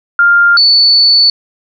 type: tone pair in turn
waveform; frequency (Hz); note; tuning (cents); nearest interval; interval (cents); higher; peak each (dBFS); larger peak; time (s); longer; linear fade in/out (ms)
sine; 1400 / 4470; F6 / C#8; +4 / +14; octave + minor sixth; 2010; second; -4; neither; 0.19-0.57 / 0.57-1.3; second; 2
effects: none